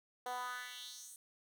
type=tone with high-pass filter sweep; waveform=10% pulse; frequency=248.2 Hz; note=B3; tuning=9 cents sharp; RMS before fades=-45 dBFS; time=0.26-1.16 s; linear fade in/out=2 ms; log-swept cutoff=610 to 9200 Hz; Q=2.7; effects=none